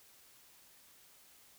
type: silence
effects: white hiss -62 dBFS RMS until 1.58 s